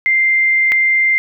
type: tone pair in turn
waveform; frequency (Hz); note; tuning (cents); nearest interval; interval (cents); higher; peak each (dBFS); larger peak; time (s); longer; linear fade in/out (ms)
sine; 2093 / 2093; C7 / C7; 0 / 0; unison; 0; neither; -10; neither; 0.06-0.72 / 0.72-1.18; first; 0
effects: none